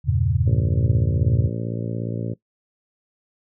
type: chord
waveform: sine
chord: E diminished seventh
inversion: none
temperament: equal with one note detuned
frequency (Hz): 81.84 / 98 / 116.54 / 138.59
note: E2 / G2 / Bb2 / Db3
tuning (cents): -12 / 0 / 0 / 0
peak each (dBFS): -23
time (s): 0.04-1.51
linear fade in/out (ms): 50
type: harmonic tone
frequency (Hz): 57.1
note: A#1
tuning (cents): -35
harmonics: 2 / 3 / 4 / 5 / 6 / 7 / 8 / 9 / 10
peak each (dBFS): -27 / -31 / -33 / -35 / -37 / -38 / -39 / -40 / -41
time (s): 0.46-2.34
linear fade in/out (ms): 10
effects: noise-tail reverb RT60 0.1 s tail -18 dB re dry